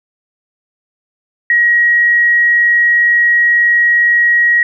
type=tone; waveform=sine; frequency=1899 Hz; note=A#6; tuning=32 cents sharp; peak=-7 dBFS; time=1.5-4.63 s; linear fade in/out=2 ms; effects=none